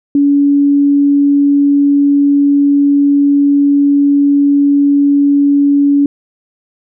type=tone; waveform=sine; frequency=284 Hz; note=C#4; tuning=42 cents sharp; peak=-6 dBFS; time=0.15-6.06 s; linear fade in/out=2 ms; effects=none